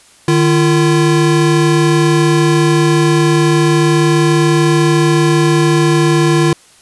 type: tone pair together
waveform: square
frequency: 152.21 / 341.7 Hz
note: D#3 / F4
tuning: -38 / -38 cents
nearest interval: octave + major second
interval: 1400 cents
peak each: -12 dBFS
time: 0.28-6.53 s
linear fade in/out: 2 ms
effects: white hiss -45 dBFS RMS until 6.81 s + resampled to 24000 Hz